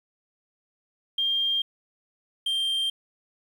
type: tone pair in turn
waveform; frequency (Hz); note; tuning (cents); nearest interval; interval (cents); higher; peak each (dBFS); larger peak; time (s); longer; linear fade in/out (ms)
sine / triangle; 3200 / 3171; G7 / G7; +35 / +19; unison; 16; first; -22; neither; 1.18-1.62 / 2.46-2.9; neither; 5
effects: 9-bit